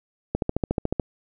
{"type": "click train", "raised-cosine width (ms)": 2, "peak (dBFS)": -9, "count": 10, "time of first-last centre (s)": [0.35, 0.997], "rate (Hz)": 13.9, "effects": []}